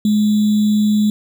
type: tone with sample-and-hold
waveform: sine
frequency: 210.9 Hz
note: G#3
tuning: 27 cents sharp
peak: -11 dBFS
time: 0.05-1.1 s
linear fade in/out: 2 ms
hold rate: 3675 Hz
effects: none